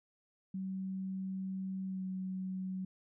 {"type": "tone with pitch glide", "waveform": "sine", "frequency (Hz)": [190, 187.49], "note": ["F#3", "F#3"], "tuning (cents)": [46, 23], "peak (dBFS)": -36, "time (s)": [0.54, 2.85], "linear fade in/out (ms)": 5, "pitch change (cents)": -23, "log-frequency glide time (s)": [1.86, 2.03], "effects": []}